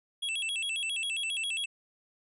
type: tone with vibrato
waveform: square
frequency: 2972 Hz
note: F#7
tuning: 7 cents sharp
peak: -31 dBFS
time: 0.22-1.66 s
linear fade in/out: 10 ms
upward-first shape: square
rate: 7.4 Hz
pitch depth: 190 cents each way
effects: resampled to 24000 Hz